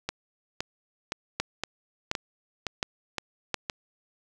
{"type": "two click trains", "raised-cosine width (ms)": 0.2, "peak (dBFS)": [-12, -9], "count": [8, 4], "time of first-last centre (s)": [[0.09, 3.698], [1.4, 3.543]], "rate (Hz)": [1.94, 1.4], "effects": []}